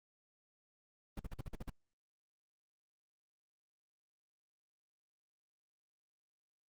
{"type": "noise bursts", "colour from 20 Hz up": "brown", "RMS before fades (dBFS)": -41, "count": 8, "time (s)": [1.17, 1.699], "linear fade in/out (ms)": 5, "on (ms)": 25, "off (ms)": 47, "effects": ["Opus 32 kbps"]}